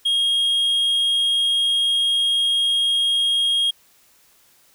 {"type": "tone", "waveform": "triangle", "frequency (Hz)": 3258, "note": "G#7", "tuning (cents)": -34, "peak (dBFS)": -15, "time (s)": [0.05, 3.71], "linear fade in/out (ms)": 10, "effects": ["white hiss -56 dBFS RMS until 4.74 s"]}